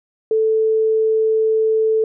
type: tone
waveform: sine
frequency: 440 Hz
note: A4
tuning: in tune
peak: -13 dBFS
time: 0.31-2.04 s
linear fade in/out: 2 ms
effects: none